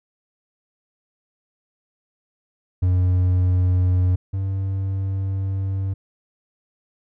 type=tone pair in turn; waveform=triangle; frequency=91 / 96.5 Hz; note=F#2 / G2; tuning=-28 / -27 cents; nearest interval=minor second; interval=101 cents; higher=second; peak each=-13 / -19 dBFS; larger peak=first; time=2.82-4.16 / 4.33-5.94 s; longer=second; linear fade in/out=10 ms; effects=none